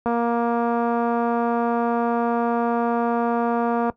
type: click train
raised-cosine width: 1 ms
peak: -10 dBFS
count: 903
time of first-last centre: 0.06-3.898 s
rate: 235 Hz
effects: noise-tail reverb RT60 0.1 s tail -17 dB re dry + high-pass 60 Hz 12 dB/octave